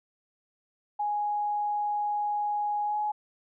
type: tone with pitch glide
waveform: sine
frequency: 830.6 to 840.7 Hz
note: G#5 to G#5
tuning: 0 to +21 cents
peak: -26 dBFS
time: 0.99-3.12 s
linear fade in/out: 10 ms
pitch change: +21 cents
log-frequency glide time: 2.84-2.97 s
effects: none